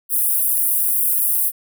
pink high-pass noise, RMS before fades -18 dBFS, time 0.09-1.52 s, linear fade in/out 50 ms, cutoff 10000 Hz, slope 48 dB/octave, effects none

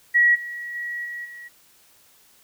sine tone with level steps, 1918 Hz, A#6, 49 cents sharp, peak -13 / -30 / -27 / -30 / -37 dBFS, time 0.14-1.49 s, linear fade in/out 20 ms, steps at 0.34 / 0.74 / 1.04 / 1.24 s, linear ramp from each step 20 ms, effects white hiss -56 dBFS RMS until 2.43 s

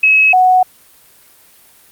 sine tone pair in turn, 2568 / 739.2 Hz, E7 / F#5, -46 / -2 cents, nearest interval octave + minor seventh, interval 2156 cents, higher first, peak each -6 dBFS, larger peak neither, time 0.03-0.33 / 0.33-0.63 s, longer neither, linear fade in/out 5 ms, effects white hiss -46 dBFS RMS until 1.91 s + Opus 32 kbps

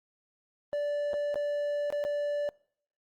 triangle tone with dropouts, 583 Hz, D5, 13 cents flat, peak -26 dBFS, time 0.73-2.49 s, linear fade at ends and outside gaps 0 ms, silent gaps 1.133-1.14 / 1.343-1.357 / 1.903-1.925 / 2.04-2.05 s, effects noise-tail reverb RT60 0.6 s tail -24 dB re dry + Opus 32 kbps

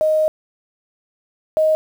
sine tone pair in turn, 622.3 / 625.9 Hz, D#5 / D#5, 0 / +10 cents, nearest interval unison, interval 10 cents, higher second, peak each -13 / -12 dBFS, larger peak second, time 0.01-0.28 / 1.57-1.75 s, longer first, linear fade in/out 0 ms, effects 7-bit

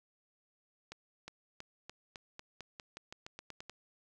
accelerating click train, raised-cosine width 0.2 ms, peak -28 dBFS, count 15, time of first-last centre 0.92-3.696 s, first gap 360 ms, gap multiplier 0.9, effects none

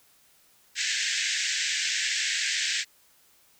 pink band-pass noise, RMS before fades -28 dBFS, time 0.75-2.85 s, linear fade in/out 50 ms, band 1600 to 7900 Hz, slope 96 dB/octave, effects white hiss -61 dBFS RMS until 3.59 s

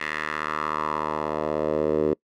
10% pulse tone with band-pass filter sweep, 76.6 Hz, D#2, 27 cents flat, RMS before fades -26 dBFS, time 0-2.14 s, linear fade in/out 10 ms, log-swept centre 2000 to 410 Hz, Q 2.7, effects noise-tail reverb RT60 0.1 s tail -25 dB re dry

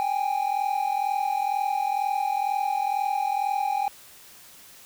triangle tone pair together, 784 / 826.1 Hz, G5 / G#5, 0 / -9 cents, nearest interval minor second, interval 91 cents, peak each -24 dBFS, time 0-3.88 s, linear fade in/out 0 ms, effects white hiss -49 dBFS RMS until 4.85 s

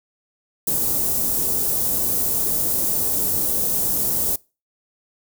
white band-stop noise, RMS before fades -21 dBFS, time 0.67-4.36 s, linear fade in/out 5 ms, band 510 to 10000 Hz, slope 12 dB/octave, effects noise-tail reverb RT60 0.3 s tail -24 dB re dry

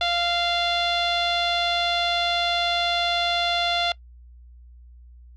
sawtooth tone with low-pass filter, 694 Hz, F5, 11 cents flat, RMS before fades -23 dBFS, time 0.01-3.92 s, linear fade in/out 2 ms, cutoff 3700 Hz, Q 5.8, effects noise-tail reverb RT60 0.1 s tail -22 dB re dry + added 60 Hz sine -44 dBFS peak until 5.36 s

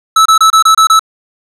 square tone bursts, 1307 Hz, E6, 15 cents flat, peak -4 dBFS, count 7, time 0.16-0.994 s, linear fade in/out 5 ms, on 96 ms, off 27 ms, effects low-pass 10000 Hz 12 dB/octave

